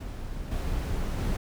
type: noise with level steps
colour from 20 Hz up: brown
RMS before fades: -36 / -29 / -27 dBFS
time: 0-1.37 s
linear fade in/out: 10 ms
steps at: 0.51 / 1.18 s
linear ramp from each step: 10 ms
effects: none